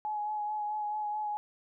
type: tone with vibrato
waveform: sine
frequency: 843 Hz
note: G#5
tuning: 26 cents sharp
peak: -31 dBFS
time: 0.05-1.37 s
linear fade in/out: 0 ms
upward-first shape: sine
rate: 4.6 Hz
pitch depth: 21 cents each way
effects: none